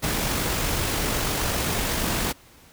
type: noise with amplitude modulation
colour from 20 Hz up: pink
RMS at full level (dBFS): -24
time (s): 0.02-2.33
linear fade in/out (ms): 20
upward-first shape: sine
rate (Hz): 48.1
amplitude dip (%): 25
effects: pink hiss -52 dBFS RMS until 2.72 s